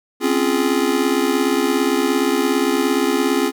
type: chord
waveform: square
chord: Db major seventh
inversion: third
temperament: just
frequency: 259.9 / 277.2 / 346.5 / 415.8 Hz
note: C4 / Db4 / F4 / Ab4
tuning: -11 / 0 / -14 / +2 cents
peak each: -22 dBFS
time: 0.2-3.52 s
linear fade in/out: 50 ms
effects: none